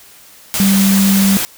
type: tone in noise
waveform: sine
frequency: 195.8 Hz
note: G3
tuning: 2 cents flat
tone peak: -9 dBFS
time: 0.6-1.37 s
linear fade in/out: 0 ms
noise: white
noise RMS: -18 dBFS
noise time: 0.54-1.45 s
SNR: +6 dB
effects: white hiss -42 dBFS RMS until 1.57 s